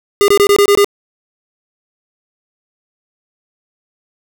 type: tone bursts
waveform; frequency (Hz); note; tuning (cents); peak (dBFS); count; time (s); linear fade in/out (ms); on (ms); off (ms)
square; 405.4; G#4; -42; -7; 7; 0.21-0.845; 0; 71; 23
effects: none